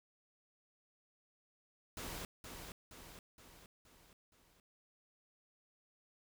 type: noise with echo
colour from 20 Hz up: pink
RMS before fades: -45 dBFS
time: 1.97-2.25 s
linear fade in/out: 2 ms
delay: 470 ms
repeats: 5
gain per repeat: -5 dB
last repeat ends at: 4.6 s
effects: none